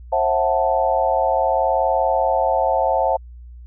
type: chord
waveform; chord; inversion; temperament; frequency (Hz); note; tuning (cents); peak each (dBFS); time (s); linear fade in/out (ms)
sine; F# half-diminished seventh; second; equal with one note detuned; 534.6 / 659.3 / 740 / 880; C5 / E5 / F#5 / A5; +37 / 0 / 0 / 0; -21; 0.12-3.17; 10
effects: added 60 Hz sine -36 dBFS peak until 3.66 s